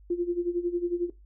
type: tone with tremolo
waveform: sine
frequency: 349.2 Hz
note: F4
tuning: in tune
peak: -22 dBFS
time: 0.1-1.1 s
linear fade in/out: 5 ms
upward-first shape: sine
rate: 11 Hz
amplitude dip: 80%
effects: noise-tail reverb RT60 0.2 s tail -17 dB re dry + added 50 Hz sine -50 dBFS peak until 1.25 s